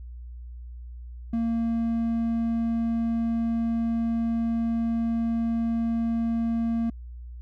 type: tone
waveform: triangle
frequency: 230 Hz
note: A#3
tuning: 23 cents flat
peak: -21 dBFS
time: 1.33-6.9 s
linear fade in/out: 5 ms
effects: added 60 Hz sine -37 dBFS peak until 7.41 s